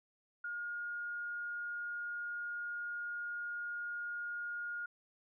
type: tone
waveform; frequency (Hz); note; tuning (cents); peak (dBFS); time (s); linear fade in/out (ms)
sine; 1426; F6; +36; -38; 0.44-4.86; 5
effects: none